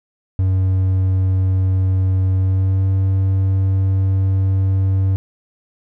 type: tone with pitch glide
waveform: triangle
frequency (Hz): 94.1 to 95.8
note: F#2 to G2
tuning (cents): +30 to -39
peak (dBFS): -11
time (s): 0.39-5.16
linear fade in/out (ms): 0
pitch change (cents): +31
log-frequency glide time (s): 2.35-2.86
effects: none